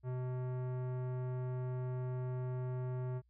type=tone with tanh clipping; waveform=sine; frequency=126.6 Hz; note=B2; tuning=43 cents sharp; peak=-38 dBFS; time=0.03-3.22 s; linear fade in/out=50 ms; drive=17 dB; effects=added 60 Hz sine -68 dBFS peak until 3.29 s